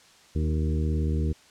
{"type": "harmonic tone with a mistuned harmonic", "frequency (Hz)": 77.78, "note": "D#2", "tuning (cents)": 0, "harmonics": [1, 2, 3, 4, 5, 6], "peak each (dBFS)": [-24, -30, -34, -36, -38, -40], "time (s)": [0.35, 1.33], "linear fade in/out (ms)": 10, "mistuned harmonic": 5, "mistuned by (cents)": -18, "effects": ["white hiss -55 dBFS RMS until 1.5 s", "low-pass 7000 Hz 12 dB/octave"]}